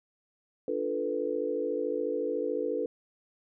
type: chord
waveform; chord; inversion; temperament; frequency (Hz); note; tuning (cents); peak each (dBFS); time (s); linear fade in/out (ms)
sine; B half-diminished seventh; first; equal; 293.7 / 349.2 / 440 / 493.9; D4 / F4 / A4 / B4; 0 / 0 / 0 / 0; -36 / -37 / -32 / -32; 0.68-2.86; 2
effects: none